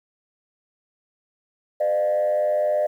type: tone with frequency modulation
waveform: sine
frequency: 604 Hz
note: D5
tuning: 48 cents sharp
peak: -17 dBFS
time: 1.8-2.87 s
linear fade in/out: 10 ms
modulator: 95.1 Hz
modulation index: 0.59
effects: tanh soft clip ceiling -15 dBFS + 9-bit